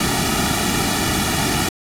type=noise with comb filter; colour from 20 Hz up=pink; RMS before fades=-19 dBFS; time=0-1.69 s; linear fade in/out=5 ms; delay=1.9 ms; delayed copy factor=-0.85; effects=low-pass 12000 Hz 12 dB/octave